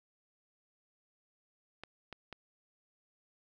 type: clicks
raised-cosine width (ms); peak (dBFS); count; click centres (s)
0.3; -28; 3; 1.836 / 2.127 / 2.327
effects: none